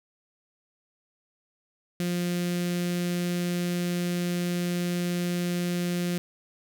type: tone with notch filter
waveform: sawtooth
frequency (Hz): 175.9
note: F3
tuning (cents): +13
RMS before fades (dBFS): -28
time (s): 2-6.18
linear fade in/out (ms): 0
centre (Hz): 930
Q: 0.66
effects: none